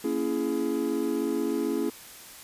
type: chord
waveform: triangle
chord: A# half-diminished seventh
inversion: none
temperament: just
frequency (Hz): 233.1 / 279.7 / 335.6 / 419.5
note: A#3 / C#4 / E4 / G#4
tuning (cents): 0 / +16 / +31 / +17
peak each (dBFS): -31 / -28 / -28 / -29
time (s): 0.04-1.9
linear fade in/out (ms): 5
effects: white hiss -46 dBFS RMS until 2.43 s + resampled to 32000 Hz